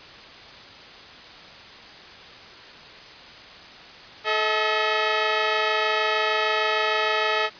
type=tone pair together; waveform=10% pulse; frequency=433.5 / 637 Hz; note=A4 / D#5; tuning=-26 / +41 cents; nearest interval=perfect fifth; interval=667 cents; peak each=-15 dBFS; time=4.24-7.5 s; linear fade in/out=50 ms; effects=white hiss -43 dBFS RMS until 7.59 s + resampled to 11025 Hz